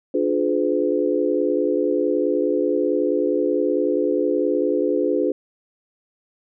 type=chord; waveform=sine; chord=D diminished seventh; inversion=none; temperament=just; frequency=293.7 / 352.4 / 422.9 / 507.5 Hz; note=D4 / F4 / Ab4 / Cb5; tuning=0 / +16 / +31 / +47 cents; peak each=-23 dBFS; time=0.14-5.32 s; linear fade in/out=5 ms; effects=none